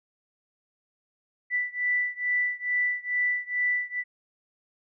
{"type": "beating tone pair", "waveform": "sine", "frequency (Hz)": [1975.5, 1977.8], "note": ["B6", "B6"], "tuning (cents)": [0, 2], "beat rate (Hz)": 2.3, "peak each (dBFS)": [-27, -28], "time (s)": [1.5, 4.04], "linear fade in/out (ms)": 50, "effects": []}